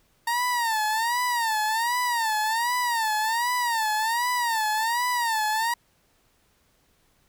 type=tone with vibrato; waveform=30% pulse; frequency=920 Hz; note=A#5; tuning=23 cents flat; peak=-20 dBFS; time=0.27-5.74 s; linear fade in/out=5 ms; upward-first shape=sine; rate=1.3 Hz; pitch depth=130 cents each way; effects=pink hiss -65 dBFS RMS until 7.28 s